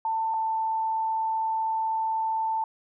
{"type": "tone pair in turn", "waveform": "sine", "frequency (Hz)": [892, 887.9], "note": ["A5", "A5"], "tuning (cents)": [23, 15], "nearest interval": "unison", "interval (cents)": 8, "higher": "first", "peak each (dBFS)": -24, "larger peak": "neither", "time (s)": [[0.05, 0.34], [0.34, 2.64]], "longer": "second", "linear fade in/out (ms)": 2, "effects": []}